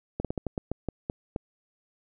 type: slowing click train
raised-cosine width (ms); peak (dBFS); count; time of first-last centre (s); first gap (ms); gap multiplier
2; -16; 10; 0.2-1.361; 47; 1.24
effects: none